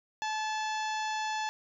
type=harmonic tone with a mistuned harmonic; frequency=864 Hz; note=A5; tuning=32 cents flat; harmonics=1 / 2 / 3 / 4 / 5 / 6 / 7 / 8; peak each=-32 / -38 / -42 / -44 / -46 / -48 / -49 / -50 dBFS; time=0.22-1.49 s; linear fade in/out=0 ms; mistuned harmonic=3; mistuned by=+33 cents; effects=none